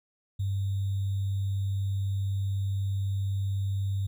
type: tone with sample-and-hold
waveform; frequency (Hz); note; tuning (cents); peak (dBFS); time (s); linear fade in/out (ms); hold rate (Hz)
sine; 98; G2; 0; -26; 0.39-4.07; 10; 3675
effects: none